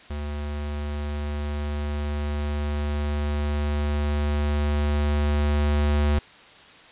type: tone with level ramp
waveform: square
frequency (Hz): 73.5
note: D2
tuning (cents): +2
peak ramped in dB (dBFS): -29 to -19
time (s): 0.1-6.19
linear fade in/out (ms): 5
effects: white hiss -48 dBFS RMS until 6.91 s + resampled to 8000 Hz